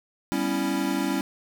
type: chord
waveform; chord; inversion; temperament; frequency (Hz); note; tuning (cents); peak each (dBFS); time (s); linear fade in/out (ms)
square; C# half-diminished seventh; second; equal; 196 / 246.9 / 277.2 / 329.6; G3 / B3 / C#4 / E4; 0 / 0 / 0 / 0; -31 / -34 / -28 / -30; 0.32-1.21; 0
effects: none